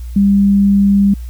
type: tone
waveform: sine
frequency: 199.4 Hz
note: G3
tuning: 30 cents sharp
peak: -7 dBFS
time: 0.16-1.14 s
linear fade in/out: 5 ms
effects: added 60 Hz sine -23 dBFS peak until 1.29 s + white hiss -47 dBFS RMS until 1.29 s